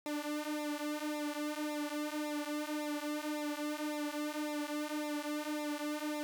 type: tone with flanger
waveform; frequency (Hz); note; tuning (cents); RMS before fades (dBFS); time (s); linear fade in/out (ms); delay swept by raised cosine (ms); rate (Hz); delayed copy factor
sawtooth; 298.5; D4; +28; -38; 0.06-6.23; 0; 0.64 to 4.64; 1.8; -0.9
effects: none